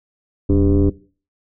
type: tone with frequency modulation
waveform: sine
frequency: 187.6 Hz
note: F#3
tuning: 24 cents sharp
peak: -10 dBFS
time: 0.49-0.9 s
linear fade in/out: 10 ms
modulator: 104 Hz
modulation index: 1.9
effects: noise-tail reverb RT60 0.4 s tail -20 dB re dry + tanh soft clip ceiling -7 dBFS